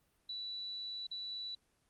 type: tone with dropouts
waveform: sine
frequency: 3951 Hz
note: B7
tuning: in tune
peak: -39 dBFS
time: 0.29-1.55 s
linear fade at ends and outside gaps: 5 ms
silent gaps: 1.069-1.112 s
effects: pink hiss -75 dBFS RMS until 1.89 s + Opus 32 kbps